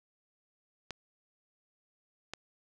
clicks, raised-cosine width 0.2 ms, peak -21 dBFS, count 2, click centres 0.907 / 2.336 s, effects none

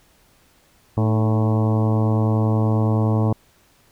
harmonic tone with a mistuned harmonic, 110 Hz, A2, in tune, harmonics 1 / 2 / 3 / 4 / 5 / 6 / 7 / 8 / 9 / 10, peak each -17 / -23 / -27 / -29 / -31 / -33 / -34 / -35 / -36 / -37 dBFS, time 0.97-3.33 s, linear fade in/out 5 ms, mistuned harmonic 3, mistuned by -61 cents, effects pink hiss -57 dBFS RMS until 3.91 s

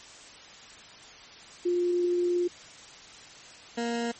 sine / 20% pulse tone pair in turn, 352.6 / 234.7 Hz, F4 / A#3, +17 / +12 cents, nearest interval perfect fifth, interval 705 cents, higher first, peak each -23 dBFS, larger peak neither, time 1.65-2.48 / 3.77-4.12 s, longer first, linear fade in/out 10 ms, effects white hiss -48 dBFS RMS until 4.19 s + MP3 32 kbps

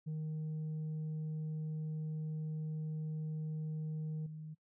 sine tone with level steps, 155.56 Hz, D#3, in tune, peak -34 / -43 dBFS, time 0.06-4.55 s, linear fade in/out 20 ms, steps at 4.26 s, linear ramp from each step 5 ms, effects noise-tail reverb RT60 0.1 s tail -26 dB re dry + tanh soft clip ceiling -36 dBFS

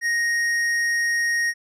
sine tone with hard clipping, 1869 Hz, A#6, 4 cents sharp, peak -21 dBFS, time 0.01-1.54 s, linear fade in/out 50 ms, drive 9 dB, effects none

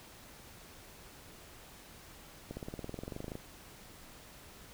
accelerating click train, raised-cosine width 2 ms, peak -27 dBFS, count 19, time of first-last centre 2.51-3.354 s, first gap 60 ms, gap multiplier 0.97, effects pink hiss -54 dBFS RMS until 4.73 s

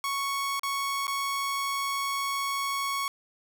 sawtooth tone with dropouts, 1108.7 Hz, C#6, in tune, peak -24 dBFS, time 0.04-3.08 s, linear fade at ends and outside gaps 1 ms, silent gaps 0.595-0.633 / 1.069-1.079 s, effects none

